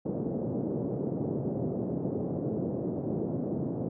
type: band-pass noise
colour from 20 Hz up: pink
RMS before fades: -32 dBFS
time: 0.05-3.89 s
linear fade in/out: 10 ms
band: 130 to 520 Hz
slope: 24 dB/octave
effects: none